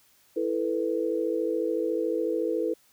sine chord, E suspended fourth, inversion none, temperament equal, 329.6 / 440 / 493.9 Hz, E4 / A4 / B4, 0 / 0 / 0 cents, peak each -29 dBFS, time 0.36-2.74 s, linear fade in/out 10 ms, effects white hiss -62 dBFS RMS until 2.92 s

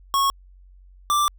square tone pair in turn, 1100 / 1175.8 Hz, C#6 / D6, -14 / +2 cents, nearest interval minor second, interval 116 cents, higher second, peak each -18 dBFS, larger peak neither, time 0.14-0.3 / 1.1-1.28 s, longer second, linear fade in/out 0 ms, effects added 46 Hz sine -46 dBFS peak until 1.38 s

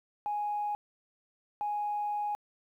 sine tone bursts at uneven times, 830.6 Hz, G#5, in tune, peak -29 dBFS, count 2, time 0.26-0.75 / 1.61-2.35 s, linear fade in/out 0 ms, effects tanh soft clip ceiling -25 dBFS + 11-bit

